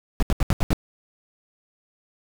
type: noise bursts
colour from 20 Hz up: brown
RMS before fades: -18 dBFS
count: 6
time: 0.2-0.731 s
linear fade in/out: 0 ms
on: 26 ms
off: 75 ms
effects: none